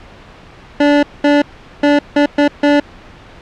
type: tone bursts at uneven times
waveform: 25% pulse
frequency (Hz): 290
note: D4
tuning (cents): -22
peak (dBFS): -4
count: 6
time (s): 0.8-1.03 / 1.24-1.42 / 1.83-1.99 / 2.16-2.26 / 2.38-2.48 / 2.63-2.8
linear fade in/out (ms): 5
effects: pink hiss -38 dBFS RMS until 3.41 s + low-pass 3000 Hz 12 dB/octave